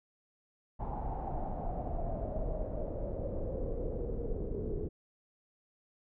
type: noise with low-pass filter sweep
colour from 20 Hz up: brown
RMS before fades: -36 dBFS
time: 0.79-4.89 s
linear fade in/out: 20 ms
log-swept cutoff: 850 to 410 Hz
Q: 6.2
effects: none